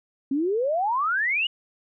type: exponential sweep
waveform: sine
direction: up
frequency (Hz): 261.6 to 2967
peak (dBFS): -21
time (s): 0.31-1.47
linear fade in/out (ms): 5
effects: none